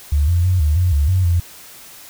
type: tone with pitch steps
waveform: sine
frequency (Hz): 73 / 86.3 / 91.8 / 75.2 / 90 / 72 / 92.9 / 86.2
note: D2 / F2 / F#2 / D2 / F#2 / D2 / F#2 / F2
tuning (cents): -10 / -20 / -13 / +42 / -47 / -34 / +7 / -22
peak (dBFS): -12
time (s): 0.12-1.4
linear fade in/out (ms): 5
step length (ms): 160
effects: white hiss -40 dBFS RMS until 2.09 s